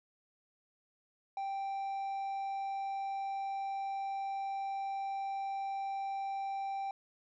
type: tone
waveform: triangle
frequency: 784 Hz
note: G5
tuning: in tune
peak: -33 dBFS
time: 1.37-6.91 s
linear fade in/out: 2 ms
effects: resampled to 16000 Hz

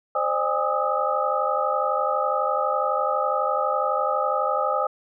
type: tone cluster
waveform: sine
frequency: 524 / 602 / 813 / 1231 / 1283 Hz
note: C5 / D5 / G#5 / D#6 / E6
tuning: +2 / +43 / -37 / -19 / -47 cents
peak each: -27 dBFS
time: 0.15-4.87 s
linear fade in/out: 5 ms
effects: none

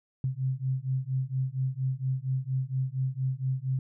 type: beating tone pair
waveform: sine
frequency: 129.2 / 133.5 Hz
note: C3 / C3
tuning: -21 / +35 cents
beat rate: 4.3 Hz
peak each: -30 dBFS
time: 0.24-3.79 s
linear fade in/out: 2 ms
effects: none

